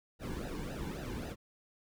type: noise with flanger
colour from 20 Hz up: brown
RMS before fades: -40 dBFS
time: 0.19-1.36 s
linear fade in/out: 50 ms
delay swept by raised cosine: 0.9 to 1.6 ms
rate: 3.7 Hz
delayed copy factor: -0.8
effects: none